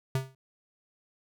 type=tone with exponential decay; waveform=square; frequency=132.5 Hz; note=C3; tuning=22 cents sharp; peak=-24 dBFS; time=0.15-0.35 s; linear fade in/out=2 ms; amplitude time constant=43 ms; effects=none